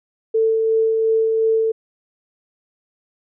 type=tone with tremolo; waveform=sine; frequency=445.5 Hz; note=A4; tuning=22 cents sharp; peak=-13 dBFS; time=0.34-1.72 s; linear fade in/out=10 ms; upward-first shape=sine; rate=2.8 Hz; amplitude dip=25%; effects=none